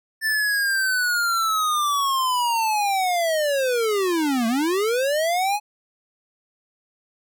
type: linear two-way sweep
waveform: square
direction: down then up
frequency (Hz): 1777 to 220 to 848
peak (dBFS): -20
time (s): 0.21-5.6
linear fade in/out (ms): 50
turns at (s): 4.47
effects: none